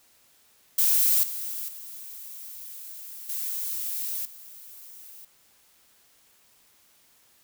violet noise with level steps, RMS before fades -21 / -33 / -41 / -31 / -46 dBFS, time 0.78-5.25 s, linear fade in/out 5 ms, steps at 1.23 / 1.68 / 3.29 / 4.25 s, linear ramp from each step 5 ms, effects white hiss -61 dBFS RMS until 7.43 s

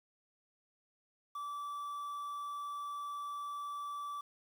triangle tone with quantisation, 1159 Hz, D6, 23 cents flat, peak -37 dBFS, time 1.35-4.21 s, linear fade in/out 5 ms, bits 10, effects none

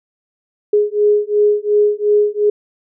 sine beating tone pair, 415.3 / 418.1 Hz, G#4 / G#4, 0 / +12 cents, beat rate 2.8 Hz, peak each -14 dBFS, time 0.73-2.5 s, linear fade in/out 5 ms, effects none

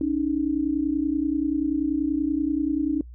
sine tone pair together, 281.3 / 311.7 Hz, C#4 / D#4, +26 / +3 cents, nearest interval major second, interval 177 cents, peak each -24 dBFS, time 0.01-3.01 s, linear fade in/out 2 ms, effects noise-tail reverb RT60 0.1 s tail -25 dB re dry + added 60 Hz sine -39 dBFS peak until 3.14 s

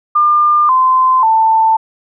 sine tone with pitch steps, 1200 / 1032.7 / 888.7 Hz, D6 / C6 / A5, +37 / -23 / +17 cents, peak -7 dBFS, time 0.15-1.77 s, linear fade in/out 10 ms, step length 540 ms, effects none

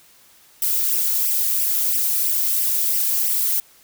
violet noise with flanger, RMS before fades -20 dBFS, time 0.62-3.6 s, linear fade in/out 2 ms, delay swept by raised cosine 0.36 to 2.36 ms, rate 3 Hz, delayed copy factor +0.75, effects white hiss -52 dBFS RMS until 3.83 s

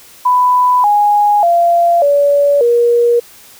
sine tone with pitch steps, 995 / 827.1 / 687.5 / 571.5 / 475 Hz, B5 / G#5 / F5 / D5 / A#4, +13 / -7 / -27 / -47 / +33 cents, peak -7 dBFS, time 0.25-3.2 s, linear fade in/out 10 ms, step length 590 ms, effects white hiss -40 dBFS RMS until 3.59 s

